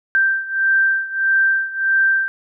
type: beating tone pair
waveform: sine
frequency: 1568 / 1569.6 Hz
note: G6 / G6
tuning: 0 / +2 cents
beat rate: 1.6 Hz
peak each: -16 / -19 dBFS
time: 0.15-2.28 s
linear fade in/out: 0 ms
effects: none